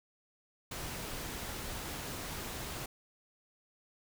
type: noise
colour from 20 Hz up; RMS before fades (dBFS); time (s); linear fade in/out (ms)
pink; -41; 0.71-2.86; 5
effects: none